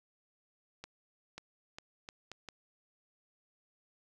accelerating click train, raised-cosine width 0.2 ms, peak -27 dBFS, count 6, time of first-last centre 0.84-2.487 s, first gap 540 ms, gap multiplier 0.75, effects none

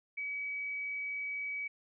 sine tone, 2276 Hz, C#7, 45 cents sharp, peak -35 dBFS, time 0.17-1.68 s, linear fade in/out 10 ms, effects none

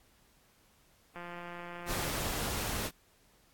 click train, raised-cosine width 0.5 ms, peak -29 dBFS, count 164, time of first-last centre 1.16-2.097 s, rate 174 Hz
pink noise, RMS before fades -35 dBFS, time 1.86-2.91 s, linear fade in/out 50 ms
effects pink hiss -66 dBFS RMS until 3.53 s + AAC 64 kbps

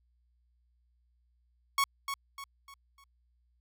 sawtooth tone with echo, 1107 Hz, C#6, 3 cents flat, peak -21 dBFS, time 1.78-1.84 s, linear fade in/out 2 ms, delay 300 ms, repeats 4, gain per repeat -8 dB, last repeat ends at 3.04 s, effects added 60 Hz sine -68 dBFS peak until 3.6 s

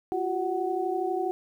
sine tone cluster, 348 / 380.2 / 745 Hz, F4 / F#4 / F#5, -6 / +47 / +12 cents, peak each -30 dBFS, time 0.12-1.31 s, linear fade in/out 0 ms, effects 10-bit

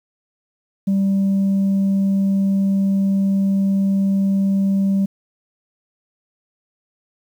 sine tone, 195.4 Hz, G3, 5 cents flat, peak -12 dBFS, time 0.87-5.06 s, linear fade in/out 10 ms, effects tanh soft clip ceiling -13 dBFS + 8-bit

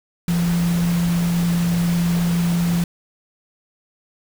sine tone in noise, 172 Hz, F3, 26 cents flat, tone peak -16 dBFS, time 0.28-2.84 s, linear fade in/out 2 ms, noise pink, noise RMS -30 dBFS, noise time 0.28-2.84 s, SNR +11 dB, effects none

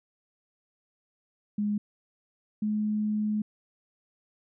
sine tone pair in turn, 207.7 / 212.1 Hz, G#3 / G#3, 0 / +37 cents, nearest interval unison, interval 37 cents, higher second, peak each -25 dBFS, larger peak neither, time 1.58-1.78 / 2.62-3.42 s, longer second, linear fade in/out 5 ms, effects none

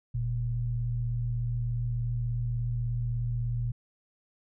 sine tone pair together, 41.9 / 118.5 Hz, E1 / A#2, +29 / +29 cents, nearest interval octave + tritone, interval 1800 cents, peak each -34 / -28 dBFS, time 0.14-3.72 s, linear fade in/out 10 ms, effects none

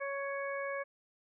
harmonic tone, 556 Hz, C#5, 5 cents sharp, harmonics 1 / 2 / 3 / 4, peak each -37 / -42 / -42 / -44 dBFS, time 0-0.84 s, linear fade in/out 20 ms, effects none

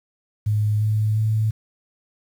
sine tone with pitch steps, 105.8 / 107.53 / 109.28 Hz, G#2 / A2 / A2, +33 / -39 / -11 cents, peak -17 dBFS, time 0.46-1.51 s, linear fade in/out 10 ms, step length 350 ms, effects 8-bit

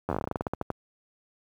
slowing click train, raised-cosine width 1 ms, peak -14 dBFS, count 17, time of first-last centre 0.09-0.703 s, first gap 11 ms, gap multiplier 1.15, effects high-pass 60 Hz 12 dB/octave + 9-bit

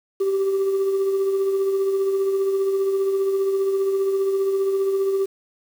sine tone with tremolo, 389.4 Hz, G4, 12 cents flat, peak -14 dBFS, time 0.2-5.26 s, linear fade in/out 10 ms, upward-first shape triangle, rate 15 Hz, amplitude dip 50%, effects tanh soft clip ceiling -16 dBFS + 7-bit

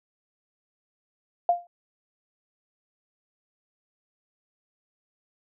sine tone with exponential decay, 698.5 Hz, F5, in tune, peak -14 dBFS, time 1.49-1.67 s, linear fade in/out 2 ms, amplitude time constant 37 ms, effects none

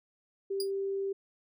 sine tone, 392 Hz, G4, in tune, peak -30 dBFS, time 0.5-1.13 s, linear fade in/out 10 ms
sawtooth tone with exponential decay, 4858 Hz, D#8, 42 cents flat, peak -28 dBFS, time 0.6-0.71 s, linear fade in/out 2 ms, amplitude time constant 22 ms
effects none

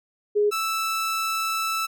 sine / sawtooth tone pair in turn, 415.3 / 1318.5 Hz, G#4 / E6, 0 / 0 cents, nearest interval octave + minor sixth, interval 2000 cents, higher second, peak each -17 / -20 dBFS, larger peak first, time 0.35-0.51 / 0.51-1.87 s, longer second, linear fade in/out 20 ms, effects none

